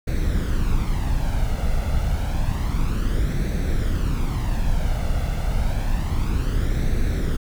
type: noise with flanger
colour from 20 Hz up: brown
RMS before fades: -21 dBFS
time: 0.07-7.37 s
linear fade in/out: 10 ms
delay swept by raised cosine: 0.49 to 1.46 ms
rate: 0.29 Hz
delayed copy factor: +0.55
effects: none